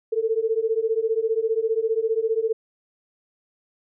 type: beating tone pair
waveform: sine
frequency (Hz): 440 / 455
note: A4 / A#4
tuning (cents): 0 / -42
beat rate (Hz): 15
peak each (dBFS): -23 / -23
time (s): 0.12-2.53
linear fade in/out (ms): 10
effects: none